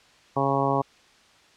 harmonic tone, 137.6 Hz, C#3, 12 cents flat, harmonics 1 / 2 / 3 / 4 / 5 / 6 / 7 / 8, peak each -29 / -29 / -29 / -29 / -29 / -29 / -29 / -29 dBFS, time 0.36-0.82 s, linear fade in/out 10 ms, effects white hiss -56 dBFS RMS until 1.56 s + low-pass 5000 Hz 12 dB/octave

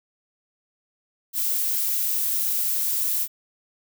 violet noise, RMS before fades -24 dBFS, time 1.33-3.28 s, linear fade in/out 50 ms, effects none

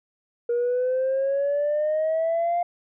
sine exponential sweep, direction up, 472.8 to 703 Hz, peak -19 dBFS, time 0.49-2.63 s, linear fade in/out 5 ms, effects tanh soft clip ceiling -18 dBFS

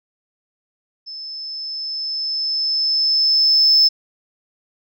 sine tone with level ramp, 5250 Hz, E8, 8 cents flat, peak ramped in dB -30 to -7 dBFS, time 1.06-3.89 s, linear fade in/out 20 ms, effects tanh soft clip ceiling -7 dBFS

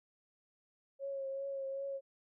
sine tone with vibrato, 546 Hz, C#5, 26 cents flat, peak -37 dBFS, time 0.99-2.01 s, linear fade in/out 50 ms, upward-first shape triangle, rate 2.6 Hz, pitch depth 29 cents each way, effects none

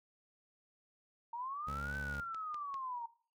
sine linear two-way sweep, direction up then down, 917 to 1532 to 917 Hz, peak -39 dBFS, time 1.33-3.06 s, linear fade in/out 5 ms, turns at 1.97 s
20% pulse tone, 70.4 Hz, C#2, 27 cents sharp, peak -37 dBFS, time 1.67-2.21 s, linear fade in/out 10 ms
click train, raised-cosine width 0.2 ms, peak -35 dBFS, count 5, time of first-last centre 1.95-2.742 s, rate 5.05 Hz
effects noise-tail reverb RT60 0.4 s tail -17 dB re dry

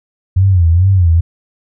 sine tone with vibrato, 89.6 Hz, F2, 45 cents sharp, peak -6 dBFS, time 0.36-1.21 s, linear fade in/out 10 ms, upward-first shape sine, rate 2.3 Hz, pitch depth 150 cents each way, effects none

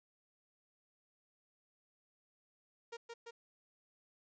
sawtooth tone with echo, 466.2 Hz, A#4, in tune, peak -40 dBFS, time 2.92-2.97 s, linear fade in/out 10 ms, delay 170 ms, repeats 2, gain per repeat -2 dB, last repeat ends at 3.31 s, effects resampled to 16000 Hz + 12-bit

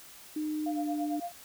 sine tone with pitch glide, 305.8 to 298.1 Hz, D#4 to D4, -30 to +26 cents, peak -30 dBFS, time 0.36-1.2 s, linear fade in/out 5 ms, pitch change -44 cents, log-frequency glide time 0.7-0.76 s
sine tone with tremolo, 697 Hz, F5, 4 cents flat, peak -32 dBFS, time 0.66-1.32 s, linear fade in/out 5 ms, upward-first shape sine, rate 8.9 Hz, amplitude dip 85%
effects white hiss -51 dBFS RMS until 1.44 s

